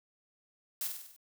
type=noise with echo; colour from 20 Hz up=blue; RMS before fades=-35 dBFS; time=0.81-0.87 s; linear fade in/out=2 ms; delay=49 ms; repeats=6; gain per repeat=-4 dB; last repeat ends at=1.164 s; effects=none